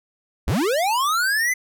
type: linear sweep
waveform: square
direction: up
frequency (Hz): 36.71 to 2063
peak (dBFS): -19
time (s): 0.47-1.54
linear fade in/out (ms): 10
effects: none